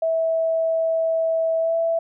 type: tone with pitch glide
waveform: sine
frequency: 652 to 662.2 Hz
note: E5 to E5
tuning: -19 to +8 cents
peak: -18 dBFS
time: 0.02-1.99 s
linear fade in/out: 5 ms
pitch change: +27 cents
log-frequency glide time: 1.59-1.75 s
effects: none